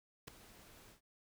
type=noise with ADSR envelope; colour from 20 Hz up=pink; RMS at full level=-45 dBFS; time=0.27-1.01 s; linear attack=11 ms; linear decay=4 ms; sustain=-15 dB; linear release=110 ms; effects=none